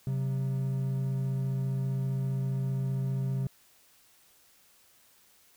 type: tone pair together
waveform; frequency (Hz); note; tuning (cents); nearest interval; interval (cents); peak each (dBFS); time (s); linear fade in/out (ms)
triangle; 133.1 / 188.23; C3 / F#3; +30 / +30; tritone; 600; -26 / -36; 0.07-3.47; 2
effects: white hiss -62 dBFS RMS until 5.56 s